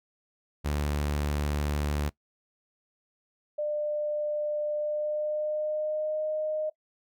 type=tone; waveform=sawtooth; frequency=73.42 Hz; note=D2; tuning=in tune; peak=-23 dBFS; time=0.64-2.1 s; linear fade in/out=20 ms
type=tone with pitch glide; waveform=sine; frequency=598 to 616.9 Hz; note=D5 to D#5; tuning=+31 to -15 cents; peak=-27 dBFS; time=3.58-6.7 s; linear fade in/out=10 ms; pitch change=+54 cents; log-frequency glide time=4.72-6.22 s
effects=noise-tail reverb RT60 0.1 s tail -20 dB re dry